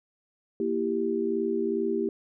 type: chord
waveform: sine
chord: E diminished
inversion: second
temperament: equal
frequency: 233.1 / 329.6 / 392 Hz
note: Bb3 / E4 / G4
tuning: 0 / 0 / 0 cents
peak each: -31 / -30 / -27 dBFS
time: 0.6-2.09 s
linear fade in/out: 2 ms
effects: none